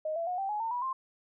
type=tone with pitch steps; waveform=sine; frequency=622.3 / 670.8 / 723.1 / 779.5 / 840.3 / 905.9 / 976.5 / 1052.6 Hz; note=D#5 / E5 / F#5 / G5 / G#5 / A#5 / B5 / C6; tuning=0 / +30 / -40 / -10 / +20 / -50 / -20 / +10 cents; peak=-30 dBFS; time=0.05-0.93 s; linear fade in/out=5 ms; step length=110 ms; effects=none